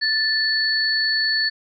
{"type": "tone pair together", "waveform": "sine", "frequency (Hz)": [1760, 4435], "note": ["A6", "C#8"], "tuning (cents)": [0, 0], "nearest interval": "octave + major third", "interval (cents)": 1600, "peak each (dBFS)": [-21, -20], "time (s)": [0.01, 1.5], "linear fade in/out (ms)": 20, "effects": []}